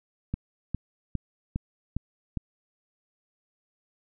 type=click train; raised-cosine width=5 ms; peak=-16 dBFS; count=6; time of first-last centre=0.34-2.373 s; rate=2.46 Hz; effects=none